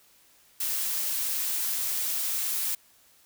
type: noise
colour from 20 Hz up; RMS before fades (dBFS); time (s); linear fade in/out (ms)
blue; -29; 0.6-2.75; 5
effects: white hiss -60 dBFS RMS until 3.25 s